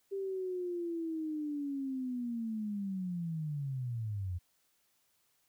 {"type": "linear sweep", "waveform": "sine", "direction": "down", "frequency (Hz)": [395.8, 85.5], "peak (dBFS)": -34, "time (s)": [0.11, 4.39], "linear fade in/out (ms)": 20, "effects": ["white hiss -74 dBFS RMS until 5.48 s"]}